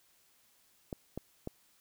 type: clicks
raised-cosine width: 2 ms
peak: -24 dBFS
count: 3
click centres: 0.928 / 1.176 / 1.474 s
effects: white hiss -68 dBFS RMS until 1.8 s